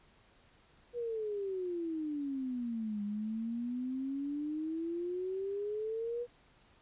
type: exponential two-way sweep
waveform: sine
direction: down then up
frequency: 487.7 to 203.6 to 487.7 Hz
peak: -34 dBFS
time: 0.93-6.27 s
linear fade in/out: 50 ms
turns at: 3.03 s
effects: pink hiss -65 dBFS RMS until 6.81 s + resampled to 8000 Hz